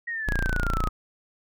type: exponential sweep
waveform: sine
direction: down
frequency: 1901 to 1244.5 Hz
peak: -28 dBFS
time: 0.07-0.89 s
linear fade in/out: 10 ms
type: tone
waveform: sawtooth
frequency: 29 Hz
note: A#0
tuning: 8 cents flat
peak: -20 dBFS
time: 0.27-0.89 s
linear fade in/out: 10 ms
effects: none